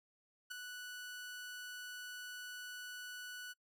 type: tone with ADSR envelope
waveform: sawtooth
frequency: 1480 Hz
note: F#6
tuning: in tune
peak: -36 dBFS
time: 0.5-3.54 s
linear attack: 17 ms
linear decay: 3 ms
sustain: -6 dB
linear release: 27 ms
effects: noise-tail reverb RT60 0.1 s tail -25 dB re dry